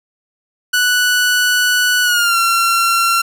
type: tone with pitch glide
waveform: sawtooth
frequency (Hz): 1480 to 1365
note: F#6 to F6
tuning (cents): 0 to -40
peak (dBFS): -8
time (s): 0.73-3.22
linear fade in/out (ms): 10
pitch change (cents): -140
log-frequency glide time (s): 2.03-2.37
effects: none